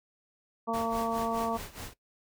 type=harmonic tone; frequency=228.2 Hz; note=A#3; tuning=37 cents flat; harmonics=1 / 2 / 3 / 4 / 5; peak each=-34 / -34 / -34 / -34 / -34 dBFS; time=0.67-1.58 s; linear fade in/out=20 ms
type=noise with tremolo; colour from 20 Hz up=pink; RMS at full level=-40 dBFS; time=0.73-1.94 s; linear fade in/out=10 ms; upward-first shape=sine; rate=4.8 Hz; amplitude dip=80%
effects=noise-tail reverb RT60 0.1 s tail -17 dB re dry